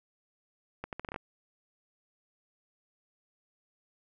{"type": "accelerating click train", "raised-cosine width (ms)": 0.5, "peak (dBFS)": -22, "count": 8, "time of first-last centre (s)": [0.84, 1.161], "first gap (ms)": 88, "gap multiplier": 0.77, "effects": []}